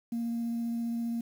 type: tone with vibrato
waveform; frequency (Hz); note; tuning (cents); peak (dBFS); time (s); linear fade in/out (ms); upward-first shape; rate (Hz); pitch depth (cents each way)
sine; 233.1; A#3; 0; -28; 0.12-1.21; 5; sine; 15; 9
effects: tanh soft clip ceiling -27 dBFS + 9-bit